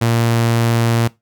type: tone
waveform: sawtooth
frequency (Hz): 116.2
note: A#2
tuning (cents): -5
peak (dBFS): -9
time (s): 0.01-1.08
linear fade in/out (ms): 10
effects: noise-tail reverb RT60 0.2 s tail -20 dB re dry